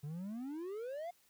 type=exponential sweep; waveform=triangle; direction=up; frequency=140.1 to 720 Hz; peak=-38 dBFS; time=0.03-1.11 s; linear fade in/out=10 ms; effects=white hiss -70 dBFS RMS until 1.29 s